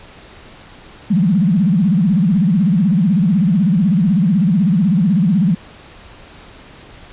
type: tone with vibrato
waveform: sine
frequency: 185 Hz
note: F#3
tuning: in tune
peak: -10 dBFS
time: 1.1-5.55 s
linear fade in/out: 10 ms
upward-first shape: sine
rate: 16 Hz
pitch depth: 270 cents each way
effects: pink hiss -40 dBFS RMS until 7.12 s + resampled to 8000 Hz